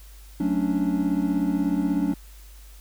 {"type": "chord", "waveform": "triangle", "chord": "D major seventh", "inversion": "first", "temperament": "equal", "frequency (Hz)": [185, 220, 277.2, 293.7], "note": ["F#3", "A3", "C#4", "D4"], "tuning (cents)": [0, 0, 0, 0], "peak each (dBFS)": [-25, -28, -24, -23], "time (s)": [0.4, 2.14], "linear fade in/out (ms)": 5, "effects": ["added 50 Hz sine -43 dBFS peak until 2.8 s", "white hiss -53 dBFS RMS until 2.8 s"]}